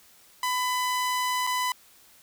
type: tone with dropouts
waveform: sawtooth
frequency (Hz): 1001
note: B5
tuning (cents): +23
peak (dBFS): -21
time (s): 0.43-1.72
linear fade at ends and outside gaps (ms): 2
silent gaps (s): 1.468-1.472
effects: white hiss -56 dBFS RMS until 2.22 s